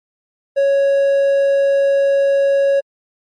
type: tone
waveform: triangle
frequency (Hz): 554.4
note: C#5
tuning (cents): 0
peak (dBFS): -9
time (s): 0.56-2.81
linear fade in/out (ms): 20
effects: MP3 48 kbps